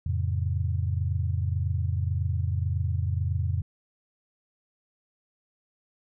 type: chord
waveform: sine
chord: F augmented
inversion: none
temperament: just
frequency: 87.31 / 109.13 / 136.42 Hz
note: F2 / A2 / C#3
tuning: 0 / -14 / -27 cents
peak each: -26 / -30 / -32 dBFS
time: 0.06-3.62 s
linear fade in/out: 5 ms
effects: none